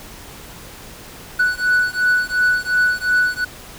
triangle beating tone pair, 1480 / 1482.8 Hz, F#6 / F#6, 0 / +3 cents, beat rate 2.8 Hz, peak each -16 dBFS, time 1.39-3.45 s, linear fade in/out 10 ms, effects pink hiss -38 dBFS RMS until 3.78 s

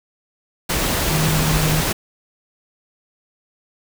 sine tone in noise, 155.56 Hz, D#3, in tune, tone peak -18 dBFS, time 1.11-1.82 s, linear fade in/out 10 ms, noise pink, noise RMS -20 dBFS, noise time 0.69-1.93 s, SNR -1 dB, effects none

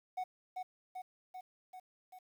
triangle tone with echo, 740 Hz, F#5, in tune, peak -33 dBFS, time 0.17-0.24 s, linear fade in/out 10 ms, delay 390 ms, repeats 5, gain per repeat -3 dB, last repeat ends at 2.19 s, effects 11-bit

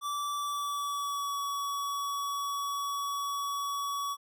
square tone with pitch glide, 1161 to 1130.6 Hz, D6 to C#6, -20 to +34 cents, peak -32 dBFS, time 0.01-4.17 s, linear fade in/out 50 ms, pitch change -46 cents, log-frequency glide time 0.36-1.41 s, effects none

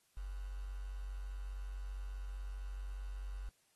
sine tone with quantisation, 47.6 Hz, F#1, 50 cents sharp, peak -40 dBFS, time 0.17-3.49 s, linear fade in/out 0 ms, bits 10, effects white hiss -74 dBFS RMS until 3.75 s + AAC 32 kbps

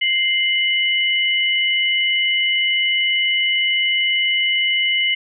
sine tone pair together, 2093 / 2960 Hz, C7 / F#7, 0 / 0 cents, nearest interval tritone, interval 600 cents, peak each -18 dBFS, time 0.01-5.15 s, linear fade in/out 10 ms, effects none

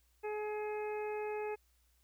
harmonic tone with a mistuned harmonic, 423.1 Hz, G#4, 32 cents sharp, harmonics 1 / 2 / 3 / 4 / 5 / 6, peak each -37 / -43 / -55 / -53 / -54 / -50 dBFS, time 0.23-1.56 s, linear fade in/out 20 ms, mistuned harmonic 4, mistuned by -16 cents, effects added 60 Hz sine -70 dBFS peak until 2.03 s + white hiss -75 dBFS RMS until 2.03 s

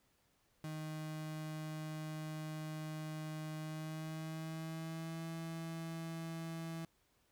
35% pulse tone with pitch glide, 155.56 to 164.15 Hz, D#3 to E3, 0 to -7 cents, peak -40 dBFS, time 0.64-6.85 s, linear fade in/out 2 ms, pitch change +93 cents, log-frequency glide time 3.58-5.28 s, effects pink hiss -75 dBFS RMS until 7.31 s

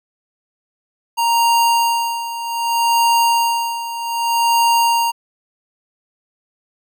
square tone with tremolo, 932.3 Hz, A#5, in tune, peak -12 dBFS, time 1.17-5.12 s, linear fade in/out 20 ms, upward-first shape sine, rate 0.64 Hz, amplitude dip 75%, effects none

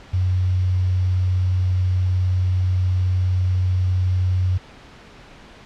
sine tone with quantisation, 91.9 Hz, F#2, 11 cents flat, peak -16 dBFS, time 0.13-4.58 s, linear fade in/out 10 ms, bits 7, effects pink hiss -44 dBFS RMS until 5.65 s + low-pass 4000 Hz 12 dB/octave

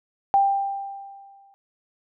sine tone with exponential decay, 791 Hz, G5, 15 cents sharp, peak -13 dBFS, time 0.34-1.54 s, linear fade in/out 0 ms, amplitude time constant 260 ms, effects none

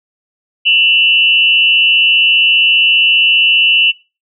sine tone pair together, 2700 / 2935 Hz, E7 / F#7, +41 / -15 cents, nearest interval minor second, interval 144 cents, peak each -10 dBFS, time 0.65-3.92 s, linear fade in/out 20 ms, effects noise-tail reverb RT60 0.3 s tail -20 dB re dry

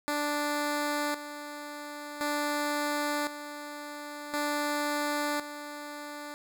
10% pulse tone with tremolo, 293.8 Hz, D4, 1 cent sharp, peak -20 dBFS, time 0.08-6.34 s, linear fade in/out 0 ms, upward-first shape square, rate 0.47 Hz, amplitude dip 70%, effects none

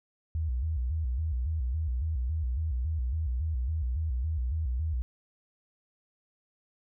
sine tone with vibrato, 70.2 Hz, C#2, 22 cents sharp, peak -27 dBFS, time 0.35-5.02 s, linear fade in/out 0 ms, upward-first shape square, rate 3.6 Hz, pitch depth 220 cents each way, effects none

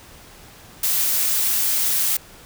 blue noise, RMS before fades -20 dBFS, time 0.83-2.17 s, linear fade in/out 5 ms, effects pink hiss -45 dBFS RMS until 2.45 s

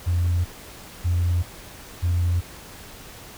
sine tone bursts, 87.31 Hz, F2, in tune, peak -17 dBFS, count 3, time 0.06-2.41 s, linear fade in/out 20 ms, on 390 ms, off 590 ms, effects tanh soft clip ceiling -15 dBFS + pink hiss -42 dBFS RMS until 3.37 s

